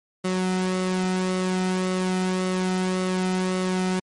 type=tone with flanger; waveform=sawtooth; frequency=185 Hz; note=F#3; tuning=in tune; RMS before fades=-24 dBFS; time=0.24-4 s; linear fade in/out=10 ms; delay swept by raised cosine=1.2 to 1.83 ms; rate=1.8 Hz; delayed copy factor=-0.5; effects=MP3 48 kbps